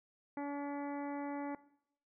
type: harmonic tone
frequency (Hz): 285.5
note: D4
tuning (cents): -49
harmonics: 1 / 2 / 3 / 4 / 5 / 6 / 7 / 8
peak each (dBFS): -39 / -46 / -44 / -54 / -55 / -58 / -54 / -62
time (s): 0.37-1.55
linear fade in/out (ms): 2
effects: noise-tail reverb RT60 0.7 s tail -19 dB re dry